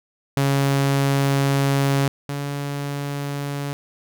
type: tone pair in turn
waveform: sawtooth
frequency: 138.59 / 142.08 Hz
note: C#3 / C#3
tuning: 0 / +43 cents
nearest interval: unison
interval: 43 cents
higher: second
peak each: -13 / -21 dBFS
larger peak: first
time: 0.37-2.08 / 2.29-3.73 s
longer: first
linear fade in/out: 0 ms
effects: none